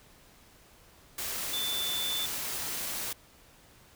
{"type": "tone in noise", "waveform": "sine", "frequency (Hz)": 3520, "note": "A7", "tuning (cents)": 0, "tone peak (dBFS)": -31, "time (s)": [1.53, 2.26], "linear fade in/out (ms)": 5, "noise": "white", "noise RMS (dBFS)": -35, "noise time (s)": [1.18, 3.13], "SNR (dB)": 1, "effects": ["pink hiss -58 dBFS RMS until 3.95 s"]}